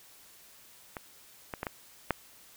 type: clicks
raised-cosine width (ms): 0.5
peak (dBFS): -22 / -20 / -18 / -18 / -11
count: 5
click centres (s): 0.968 / 1.538 / 1.631 / 1.668 / 2.107
effects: white hiss -56 dBFS RMS until 2.56 s